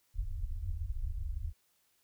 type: low-pass noise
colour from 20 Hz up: pink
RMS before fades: -36 dBFS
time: 0.14-1.53 s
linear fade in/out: 50 ms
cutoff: 100 Hz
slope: 96 dB/octave
effects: white hiss -73 dBFS RMS until 2.03 s